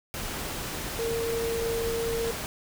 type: tone in noise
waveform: sine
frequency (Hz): 460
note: A#4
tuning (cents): -23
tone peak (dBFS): -27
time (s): 0.99-2.31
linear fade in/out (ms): 0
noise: pink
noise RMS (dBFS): -34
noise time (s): 0.14-2.46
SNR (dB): +4
effects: none